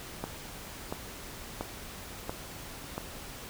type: click train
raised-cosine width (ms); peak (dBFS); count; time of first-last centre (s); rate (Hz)
1; -19; 5; 0.24-2.98; 1.46
effects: pink hiss -44 dBFS RMS until 3.49 s